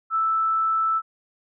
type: tone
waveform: sine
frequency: 1318.5 Hz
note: E6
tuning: in tune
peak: -19 dBFS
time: 0.1-1.02 s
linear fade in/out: 50 ms
effects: none